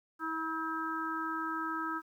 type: harmonic tone with a mistuned harmonic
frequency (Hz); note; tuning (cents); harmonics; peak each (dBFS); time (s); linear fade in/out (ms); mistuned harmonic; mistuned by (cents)
322.3; E4; -39; 1 / 3 / 4 / 5; -39 / -41 / -36 / -40; 0.19-2.02; 50; 5; -24
effects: 11-bit